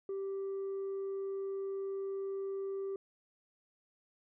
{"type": "tone with tanh clipping", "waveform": "sine", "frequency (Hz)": 390.5, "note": "G4", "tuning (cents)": -7, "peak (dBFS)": -36, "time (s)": [0.09, 2.96], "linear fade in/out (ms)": 2, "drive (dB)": 1, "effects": []}